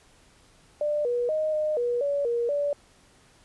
sine tone with pitch steps, 594 / 483.7 / 621 / 612 / 482.2 / 569 / 472.5 / 577 Hz, D5 / B4 / D#5 / D#5 / B4 / C#5 / A#4 / D5, +20 / -36 / -3 / -29 / -41 / +45 / +23 / -31 cents, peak -23 dBFS, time 0.81-2.73 s, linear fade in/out 2 ms, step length 240 ms, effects pink hiss -58 dBFS RMS until 3.44 s + resampled to 24000 Hz

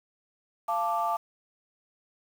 sine chord, D minor, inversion first, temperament equal with one note detuned, 690 / 880 / 1174.7 Hz, F5 / A5 / D6, -21 / 0 / 0 cents, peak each -29 dBFS, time 0.68-1.17 s, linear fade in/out 10 ms, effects tanh soft clip ceiling -17 dBFS + 8-bit

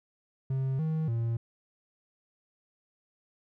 triangle tone with pitch steps, 133 / 158.3 / 115.6 Hz, C3 / D#3 / A#2, +29 / +30 / -14 cents, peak -25 dBFS, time 0.5-1.37 s, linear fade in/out 5 ms, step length 290 ms, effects none

